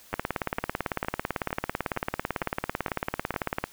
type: two click trains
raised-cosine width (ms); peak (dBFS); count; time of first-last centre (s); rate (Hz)
0.5; -18 / -11; 8 / 64; 0.13-3.341 / 0.14-3.64; 2.18 / 18
effects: white hiss -53 dBFS RMS until 3.72 s